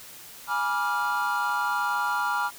triangle chord, G# diminished seventh, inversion none, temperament equal with one note detuned, 830.6 / 971.4 / 1174.7 / 1396.9 Hz, G#5 / B5 / D6 / F6, 0 / -29 / 0 / 0 cents, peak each -29 / -27 / -30 / -26 dBFS, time 0.47-2.51 s, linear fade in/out 50 ms, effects white hiss -45 dBFS RMS until 2.58 s

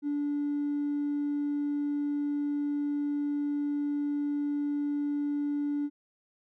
sine tone with hard clipping, 290 Hz, D4, 22 cents flat, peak -28 dBFS, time 0.02-5.9 s, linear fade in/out 50 ms, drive 1 dB, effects none

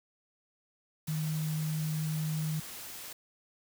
sine tone in noise, 155.56 Hz, D#3, in tune, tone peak -30 dBFS, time 1.08-2.6 s, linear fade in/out 5 ms, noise white, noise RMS -44 dBFS, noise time 1.07-3.13 s, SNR +11 dB, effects none

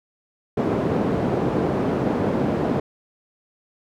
white band-pass noise, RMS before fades -22 dBFS, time 0.57-2.8 s, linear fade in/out 5 ms, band 130 to 390 Hz, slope 12 dB/octave, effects none

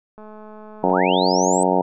click train, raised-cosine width 1 ms, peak -28 dBFS, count 163, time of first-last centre 0.18-0.937 s, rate 214 Hz
harmonic tone, 92 Hz, F#2, 9 cents flat, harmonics 2 / 3 / 4 / 5 / 6 / 7 / 8 / 9 / 10, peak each -24 / -24 / -24 / -24 / -24 / -24 / -24 / -24 / -24 dBFS, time 0.83-1.82 s, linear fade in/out 10 ms
sine linear sweep, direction up, 692 to 8200 Hz, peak -24 dBFS, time 0.9-1.63 s, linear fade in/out 0 ms
effects none

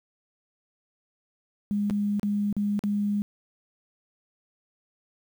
sine tone with dropouts, 205 Hz, G#3, 22 cents flat, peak -23 dBFS, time 1.71-3.22 s, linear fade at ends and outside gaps 0 ms, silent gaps 1.899-1.908 / 2.196-2.231 / 2.527-2.566 / 2.792-2.838 s, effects 9-bit

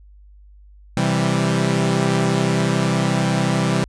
sawtooth chord, C major, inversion none, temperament equal, 130.81 / 164.81 / 196 Hz, C3 / E3 / G3, 0 / 0 / 0 cents, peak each -17 dBFS, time 0.97-3.84 s, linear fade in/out 0 ms, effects added 50 Hz sine -43 dBFS peak until 3.88 s + resampled to 22050 Hz

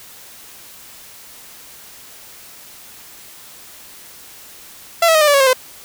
sawtooth tone with pitch steps, 675 / 649 / 624 / 600 / 576.9 / 554.6 / 533.3 / 512.7 Hz, E5 / E5 / D#5 / D5 / D5 / C#5 / C5 / C5, +41 / -27 / +5 / +37 / -31 / +1 / +33 / -35 cents, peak -6 dBFS, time 5.02-5.532 s, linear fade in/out 5 ms, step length 64 ms, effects white hiss -40 dBFS RMS until 5.84 s

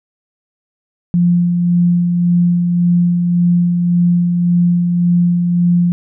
sine tone with tremolo, 174.61 Hz, F3, in tune, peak -8 dBFS, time 1.14-5.92 s, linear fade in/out 0 ms, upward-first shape sine, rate 1.8 Hz, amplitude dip 35%, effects none

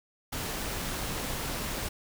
pink noise, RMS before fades -34 dBFS, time 0.32-1.89 s, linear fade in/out 10 ms, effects none

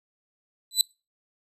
25% pulse tone with exponential growth, 3995 Hz, B7, 19 cents sharp, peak -9 dBFS, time 0.71-0.81 s, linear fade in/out 1 ms, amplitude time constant 21 ms, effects noise-tail reverb RT60 0.3 s tail -26 dB re dry + resampled to 32000 Hz

